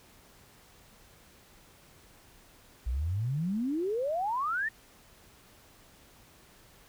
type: exponential sweep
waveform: sine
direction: up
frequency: 56.1 to 1864.7 Hz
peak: -28 dBFS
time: 2.86-4.69 s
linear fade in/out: 10 ms
effects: pink hiss -58 dBFS RMS until 6.88 s